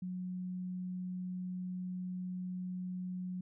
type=tone; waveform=sine; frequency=182.4 Hz; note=F#3; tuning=24 cents flat; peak=-37 dBFS; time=0.02-3.41 s; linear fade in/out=5 ms; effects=none